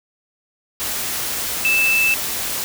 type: tone in noise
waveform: sine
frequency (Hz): 2637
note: E7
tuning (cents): 0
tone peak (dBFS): -14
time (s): 1.65-2.14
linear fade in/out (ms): 0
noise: white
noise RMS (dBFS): -24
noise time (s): 0.8-2.64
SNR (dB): +7
effects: none